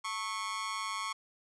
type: tone with amplitude modulation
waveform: sawtooth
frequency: 1100 Hz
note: C#6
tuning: 14 cents flat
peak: -27 dBFS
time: 0.04-1.13 s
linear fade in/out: 10 ms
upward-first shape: sine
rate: 202 Hz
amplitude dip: 80%
effects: resampled to 22050 Hz